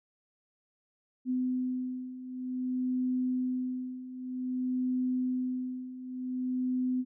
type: beating tone pair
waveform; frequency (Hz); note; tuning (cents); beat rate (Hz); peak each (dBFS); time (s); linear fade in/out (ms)
sine; 253.5 / 254.03; B3 / B3; +45 / +49; 0.53; -35 / -31; 1.25-7.05; 50
effects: none